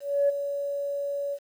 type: tone with ADSR envelope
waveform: sine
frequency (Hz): 566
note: C#5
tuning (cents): +36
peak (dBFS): -17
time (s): 0-1.39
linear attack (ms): 290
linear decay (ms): 15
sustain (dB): -10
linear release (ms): 60
effects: tanh soft clip ceiling -14 dBFS + 9-bit